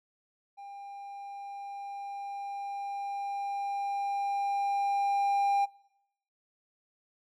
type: tone with level ramp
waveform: triangle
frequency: 800 Hz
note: G5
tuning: 35 cents sharp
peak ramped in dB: -41 to -22 dBFS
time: 0.57-5.66 s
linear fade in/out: 20 ms
effects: noise-tail reverb RT60 0.8 s tail -22 dB re dry